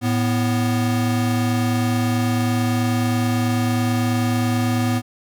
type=tone pair together; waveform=square; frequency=109.9 / 246.7 Hz; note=A2 / B3; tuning=-2 / -2 cents; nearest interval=octave + major second; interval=1400 cents; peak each=-21 dBFS; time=0.01-5.02 s; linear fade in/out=50 ms; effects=none